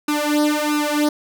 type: tone with flanger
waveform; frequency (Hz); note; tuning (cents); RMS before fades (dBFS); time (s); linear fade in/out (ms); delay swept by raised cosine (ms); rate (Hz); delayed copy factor
sawtooth; 298.1; D4; +26; -19; 0.08-1.09; 5; 0.76 to 3.16; 1.5; +0.9
effects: none